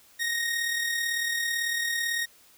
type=tone with amplitude modulation; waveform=sawtooth; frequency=1864.7 Hz; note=A#6; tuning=in tune; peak=-21 dBFS; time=0.19-2.26 s; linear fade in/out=20 ms; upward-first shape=sine; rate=38 Hz; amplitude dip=40%; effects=white hiss -57 dBFS RMS until 2.57 s